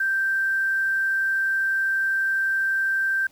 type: tone with quantisation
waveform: sine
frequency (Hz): 1568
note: G6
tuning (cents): 0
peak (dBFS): -20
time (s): 0-3.27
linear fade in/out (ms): 5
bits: 8
effects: pink hiss -58 dBFS RMS until 3.31 s